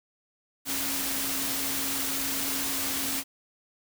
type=tone in noise; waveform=sine; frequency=272.6 Hz; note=C#4; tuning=29 cents flat; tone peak=-38 dBFS; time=0.65-3.24 s; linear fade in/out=50 ms; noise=white; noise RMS=-30 dBFS; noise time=0.65-3.24 s; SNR=-11 dB; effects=none